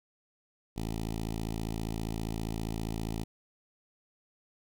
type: tone with notch filter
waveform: 10% pulse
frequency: 55 Hz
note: A1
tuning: in tune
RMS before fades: -35 dBFS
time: 0.76-3.24 s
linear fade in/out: 10 ms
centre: 1500 Hz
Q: 0.89
effects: none